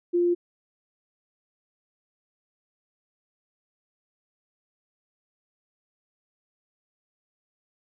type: tone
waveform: sine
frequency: 349.2 Hz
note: F4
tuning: in tune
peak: -19 dBFS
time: 0.13-0.35 s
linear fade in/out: 20 ms
effects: none